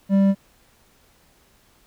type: tone with hard clipping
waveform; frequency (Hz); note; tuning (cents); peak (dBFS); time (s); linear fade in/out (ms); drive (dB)
sine; 196; G3; 0; -15; 0.09-0.35; 50; 6
effects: pink hiss -58 dBFS RMS until 1.86 s